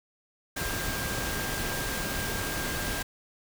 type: tone in noise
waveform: sine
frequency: 1600 Hz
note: G6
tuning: 35 cents sharp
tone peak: -37 dBFS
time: 0.56-3.03 s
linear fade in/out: 10 ms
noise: pink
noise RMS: -32 dBFS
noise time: 0.56-3.03 s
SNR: -8 dB
effects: none